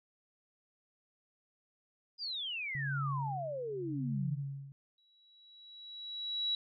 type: exponential sweep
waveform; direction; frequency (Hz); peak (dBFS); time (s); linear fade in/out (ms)
sine; down; 5000 to 134.1; -36; 2.18-4.43; 50
type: tone with tremolo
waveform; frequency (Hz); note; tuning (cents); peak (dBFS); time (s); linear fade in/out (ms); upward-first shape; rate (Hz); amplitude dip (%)
sine; 138.59; C#3; 0; -33; 2.75-4.72; 0; sine; 0.85; 90
type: tone with exponential growth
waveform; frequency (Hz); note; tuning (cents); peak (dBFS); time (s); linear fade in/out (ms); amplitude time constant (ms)
sine; 3900; B7; -23; -29; 4.98-6.55; 2; 340
effects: none